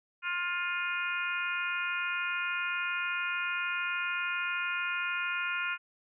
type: harmonic tone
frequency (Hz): 353.1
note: F4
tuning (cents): +19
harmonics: 3 / 4 / 5 / 6 / 7 / 8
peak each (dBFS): -40 / -33 / -42 / -42 / -35 / -43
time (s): 0.22-5.78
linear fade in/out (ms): 50
effects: none